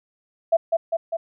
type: tone with echo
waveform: sine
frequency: 663 Hz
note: E5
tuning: 10 cents sharp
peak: -13 dBFS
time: 0.52-0.57 s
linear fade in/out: 10 ms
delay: 200 ms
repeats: 3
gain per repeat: -3 dB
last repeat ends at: 1.17 s
effects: none